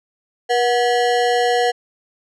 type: ring-modulated tone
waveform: square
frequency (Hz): 607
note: D#5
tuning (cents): -43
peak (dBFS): -12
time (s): 0.49-1.72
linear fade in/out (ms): 20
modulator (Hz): 126
effects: low-pass 6000 Hz 12 dB/octave